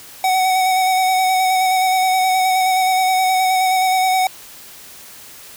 square tone with vibrato, 749 Hz, F#5, 21 cents sharp, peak -14 dBFS, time 0.24-4.27 s, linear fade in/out 2 ms, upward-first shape square, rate 9.5 Hz, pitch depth 17 cents each way, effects white hiss -39 dBFS RMS until 5.56 s

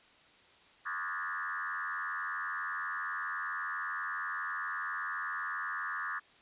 sine tone with frequency modulation, 1443 Hz, F#6, 44 cents flat, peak -34 dBFS, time 0.85-6.2 s, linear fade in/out 20 ms, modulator 87.8 Hz, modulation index 4, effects white hiss -61 dBFS RMS until 6.41 s + resampled to 8000 Hz

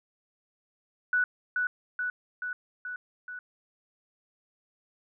sine tone with echo, 1480 Hz, F#6, in tune, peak -22 dBFS, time 1.13-1.24 s, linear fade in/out 2 ms, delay 430 ms, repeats 5, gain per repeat -3 dB, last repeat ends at 3.39 s, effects none

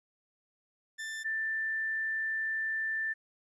40% pulse / sine tone pair in turn, 1774 / 1774 Hz, A6 / A6, +14 / +14 cents, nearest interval unison, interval 0 cents, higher neither, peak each -36 / -30 dBFS, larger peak second, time 0.98-1.24 / 1.24-3.14 s, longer second, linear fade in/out 20 ms, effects resampled to 24000 Hz + 12-bit

